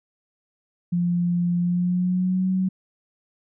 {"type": "tone with pitch glide", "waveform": "sine", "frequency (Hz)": [174.61, 187.14], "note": ["F3", "F#3"], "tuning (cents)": [0, 20], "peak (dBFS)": -19, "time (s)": [0.92, 2.69], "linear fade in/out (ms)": 10, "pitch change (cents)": 120, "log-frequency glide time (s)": [1.59, 2.49], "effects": []}